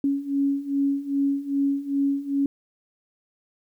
sine beating tone pair, 277.2 / 279.7 Hz, C#4 / C#4, 0 / +16 cents, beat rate 2.5 Hz, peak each -26 / -23 dBFS, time 0.04-2.46 s, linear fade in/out 2 ms, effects 10-bit

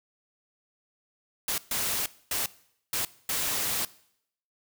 white noise bursts at uneven times, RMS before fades -29 dBFS, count 5, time 1.48-1.58 / 1.71-2.06 / 2.31-2.46 / 2.93-3.05 / 3.29-3.85 s, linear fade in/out 2 ms, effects noise-tail reverb RT60 0.7 s tail -20 dB re dry

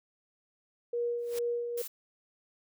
sine tone with tremolo, 476.2 Hz, A#4, 37 cents sharp, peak -28 dBFS, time 0.93-1.82 s, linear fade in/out 5 ms, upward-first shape sine, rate 2.3 Hz, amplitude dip 45%
white noise with exponential growth, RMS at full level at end -39 dBFS, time 1.18-1.39 s, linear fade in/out 5 ms, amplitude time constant 45 ms
blue noise, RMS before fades -41 dBFS, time 1.77-1.88 s, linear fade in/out 10 ms
effects none

